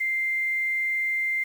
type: tone with quantisation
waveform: sine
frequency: 2093 Hz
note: C7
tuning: in tune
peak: -23 dBFS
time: 0-1.44 s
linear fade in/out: 10 ms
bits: 8
effects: none